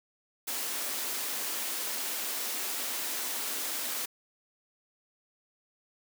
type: high-pass noise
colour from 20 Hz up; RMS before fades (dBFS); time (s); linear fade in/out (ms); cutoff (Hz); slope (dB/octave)
white; -34; 0.47-4.06; 10; 220; 48
effects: none